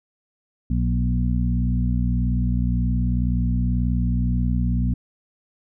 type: harmonic tone with a mistuned harmonic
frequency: 60.3 Hz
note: B1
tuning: 41 cents flat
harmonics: 1 / 2 / 3 / 4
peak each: -21 / -24 / -26 / -27 dBFS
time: 0.7-4.94 s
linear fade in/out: 5 ms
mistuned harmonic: 3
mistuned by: +15 cents
effects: none